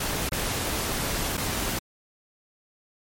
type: noise with dropouts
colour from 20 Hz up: pink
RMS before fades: -28 dBFS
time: 0-1.79 s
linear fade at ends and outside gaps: 5 ms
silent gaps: 0.292-0.318 / 1.371-1.377 s
effects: MP3 64 kbps